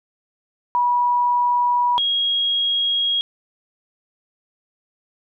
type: tone pair in turn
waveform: sine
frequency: 972 / 3285 Hz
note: B5 / G#7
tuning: -28 / -20 cents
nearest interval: octave + major sixth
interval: 2108 cents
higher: second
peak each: -15 / -17 dBFS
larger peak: first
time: 0.75-1.98 / 1.98-3.21 s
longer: neither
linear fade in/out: 0 ms
effects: none